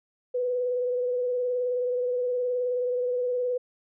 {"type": "tone with vibrato", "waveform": "sine", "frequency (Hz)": 495.6, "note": "B4", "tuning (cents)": 6, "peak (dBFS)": -24, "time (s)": [0.34, 3.58], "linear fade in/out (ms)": 10, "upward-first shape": "triangle", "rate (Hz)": 19, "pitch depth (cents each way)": 34, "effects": []}